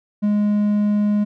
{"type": "tone", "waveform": "triangle", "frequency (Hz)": 207.7, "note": "G#3", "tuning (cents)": 0, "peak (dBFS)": -13, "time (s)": [0.22, 1.25], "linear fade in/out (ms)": 20, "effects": []}